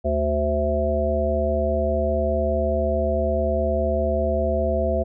harmonic tone with a mistuned harmonic, 74.6 Hz, D2, 28 cents sharp, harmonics 1 / 3 / 5 / 7 / 9, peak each -24 / -29 / -29 / -26 / -23 dBFS, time 0.04-5.04 s, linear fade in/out 20 ms, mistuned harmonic 9, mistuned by -26 cents, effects none

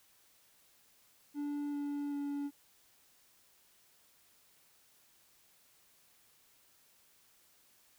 triangle tone with pitch steps, 290 / 287.7 / 285.3 Hz, D4 / D4 / C#4, -22 / -36 / +50 cents, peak -33 dBFS, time 1.34-2.51 s, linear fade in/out 50 ms, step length 390 ms, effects white hiss -67 dBFS RMS until 7.98 s

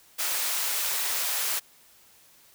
white high-pass noise, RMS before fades -28 dBFS, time 0.18-1.6 s, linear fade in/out 20 ms, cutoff 650 Hz, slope 12 dB/octave, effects white hiss -57 dBFS RMS until 2.54 s

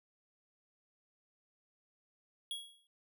square tone with exponential decay, 3322 Hz, G#7, in tune, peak -36 dBFS, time 2.51-2.87 s, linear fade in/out 1 ms, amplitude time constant 77 ms, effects none

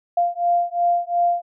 sine beating tone pair, 695 / 697.8 Hz, F5 / F5, -9 / -2 cents, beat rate 2.8 Hz, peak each -20 dBFS, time 0.17-1.42 s, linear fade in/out 5 ms, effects none

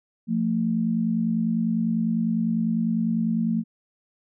sine tone pair together, 174.61 / 224.6 Hz, F3 / A3, 0 / +36 cents, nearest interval major third, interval 436 cents, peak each -26 / -22 dBFS, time 0.27-3.64 s, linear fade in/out 50 ms, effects none

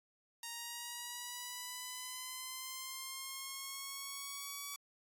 5% pulse linear sweep, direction up, 931 to 1141 Hz, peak -31 dBFS, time 0.43-4.76 s, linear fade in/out 2 ms, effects AAC 64 kbps

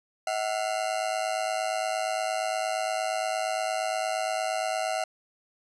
40% pulse ring-modulated tone, 695 Hz, F5, 9 cents flat, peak -23 dBFS, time 0.27-5.04 s, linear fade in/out 2 ms, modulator 54.3 Hz, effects resampled to 24000 Hz

